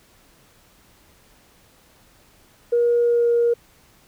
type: tone with pitch glide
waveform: sine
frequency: 475.9 to 472.1 Hz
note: A#4 to A#4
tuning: +36 to +22 cents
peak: -14 dBFS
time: 2.72-3.54 s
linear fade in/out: 10 ms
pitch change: -14 cents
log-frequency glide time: 3.01-3.29 s
effects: tanh soft clip ceiling -10 dBFS + pink hiss -55 dBFS RMS until 4.07 s